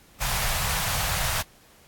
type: band-stop noise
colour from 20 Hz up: pink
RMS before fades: -26 dBFS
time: 0.2-1.43 s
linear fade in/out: 20 ms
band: 150 to 640 Hz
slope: 24 dB/octave
effects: pink hiss -55 dBFS RMS until 1.87 s + AAC 64 kbps